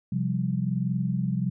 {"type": "chord", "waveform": "sine", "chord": "C suspended fourth", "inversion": "none", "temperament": "equal", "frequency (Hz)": [130.81, 174.61, 196], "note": ["C3", "F3", "G3"], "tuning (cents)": [0, 0, 0], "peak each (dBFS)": [-28, -28, -29], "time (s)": [0.12, 1.5], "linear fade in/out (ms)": 5, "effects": []}